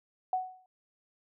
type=tone with exponential decay; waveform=sine; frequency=743 Hz; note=F#5; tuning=7 cents sharp; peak=-24 dBFS; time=0.33-0.66 s; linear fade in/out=2 ms; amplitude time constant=70 ms; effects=none